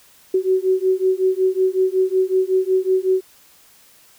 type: beating tone pair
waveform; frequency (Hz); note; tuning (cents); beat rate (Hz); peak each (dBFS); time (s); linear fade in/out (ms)
sine; 372.9 / 378.3; F#4 / F#4; +14 / +38; 5.4; -18; 0.34-3.21; 5
effects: white hiss -51 dBFS RMS until 4.18 s